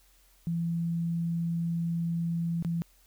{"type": "tone with dropouts", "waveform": "sine", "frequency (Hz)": 168.2, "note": "E3", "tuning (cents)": 35, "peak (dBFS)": -27, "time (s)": [0.47, 2.82], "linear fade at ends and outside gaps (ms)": 0, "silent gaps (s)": [2.625, 2.648], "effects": ["added 44 Hz sine -62 dBFS peak until 3.06 s", "white hiss -64 dBFS RMS until 3.06 s"]}